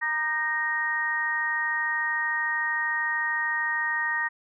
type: harmonic tone with a mistuned harmonic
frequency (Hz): 311.1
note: D#4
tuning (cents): 0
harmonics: 3 / 4 / 5 / 6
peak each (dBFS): -33 / -35 / -37 / -25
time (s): 0.01-4.29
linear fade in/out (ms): 20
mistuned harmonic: 4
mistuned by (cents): -45
effects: none

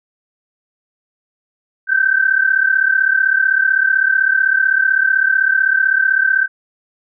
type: tone pair together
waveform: sine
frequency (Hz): 1532.2 / 1568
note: G6 / G6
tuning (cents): -40 / 0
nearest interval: unison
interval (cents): 40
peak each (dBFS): -14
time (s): 1.87-6.48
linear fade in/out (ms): 50
effects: none

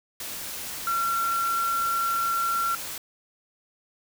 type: tone in noise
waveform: sine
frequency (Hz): 1364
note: F6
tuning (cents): -41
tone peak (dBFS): -23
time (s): 0.87-2.75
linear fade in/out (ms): 2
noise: white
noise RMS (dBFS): -35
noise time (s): 0.2-2.98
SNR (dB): +9
effects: none

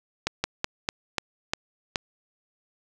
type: slowing click train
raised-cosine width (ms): 0.2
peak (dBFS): -7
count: 7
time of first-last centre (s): 0.27-1.958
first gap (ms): 170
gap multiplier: 1.2
effects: none

